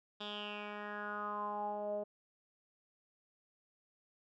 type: tone with low-pass filter sweep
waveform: 10% pulse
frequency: 207.7 Hz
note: G#3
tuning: in tune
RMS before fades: -41 dBFS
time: 0.2-2.04 s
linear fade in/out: 10 ms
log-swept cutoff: 3700 to 560 Hz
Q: 6.2
effects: none